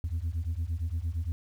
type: beating tone pair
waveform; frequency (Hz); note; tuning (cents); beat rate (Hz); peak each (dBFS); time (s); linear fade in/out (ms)
sine; 78.5 / 87.2; D#2 / F2; +16 / -2; 8.7; -30; 0.04-1.32; 0
effects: tanh soft clip ceiling -26 dBFS + 10-bit